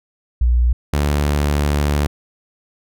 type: tone pair in turn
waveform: sine / sawtooth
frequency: 60.1 / 72.98 Hz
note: B1 / D2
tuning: -46 / -10 cents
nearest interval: minor third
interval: 336 cents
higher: second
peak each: -11 dBFS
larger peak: neither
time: 0.41-0.73 / 0.93-2.07 s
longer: second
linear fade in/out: 5 ms
effects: none